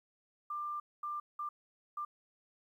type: tone bursts at uneven times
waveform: sine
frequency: 1190 Hz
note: D6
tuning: 22 cents sharp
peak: -36 dBFS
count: 4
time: 0.5-0.8 / 1.03-1.2 / 1.39-1.49 / 1.97-2.05 s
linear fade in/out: 5 ms
effects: 12-bit